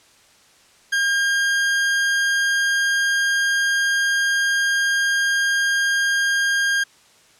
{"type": "tone", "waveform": "40% pulse", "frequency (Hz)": 1611, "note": "G6", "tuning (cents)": 47, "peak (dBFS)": -16, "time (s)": [0.92, 6.84], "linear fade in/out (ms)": 10, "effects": ["white hiss -53 dBFS RMS until 7.39 s", "low-pass 8000 Hz 12 dB/octave"]}